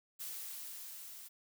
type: noise with level ramp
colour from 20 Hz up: blue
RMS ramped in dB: -43 to -51 dBFS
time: 0.19-1.29 s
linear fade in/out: 20 ms
effects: none